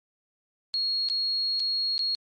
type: tone with dropouts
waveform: sine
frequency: 4300 Hz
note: C8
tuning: 47 cents sharp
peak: -24 dBFS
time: 0.74-2.15 s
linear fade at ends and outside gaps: 0 ms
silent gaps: 1.087-1.099 / 1.596-1.601 / 1.98-1.992 s
effects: MP3 48 kbps